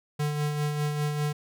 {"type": "tone with tremolo", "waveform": "square", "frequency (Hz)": 148.5, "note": "D3", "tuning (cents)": 20, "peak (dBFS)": -25, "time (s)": [0.19, 1.33], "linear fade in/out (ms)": 10, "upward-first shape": "sine", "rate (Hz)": 5, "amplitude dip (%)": 40, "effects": []}